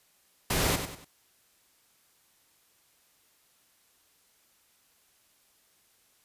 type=noise with echo; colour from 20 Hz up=pink; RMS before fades=-27 dBFS; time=0.5-0.76 s; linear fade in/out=5 ms; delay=96 ms; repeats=3; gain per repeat=-8 dB; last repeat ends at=1.048 s; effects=white hiss -66 dBFS RMS until 6.24 s + resampled to 32000 Hz